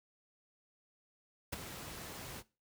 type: noise with ADSR envelope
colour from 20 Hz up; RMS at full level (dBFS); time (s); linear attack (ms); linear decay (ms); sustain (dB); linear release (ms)
pink; -36; 1.52-2.43; 11; 17; -10; 42
effects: noise-tail reverb RT60 0.3 s tail -19 dB re dry + high-pass 60 Hz 12 dB/octave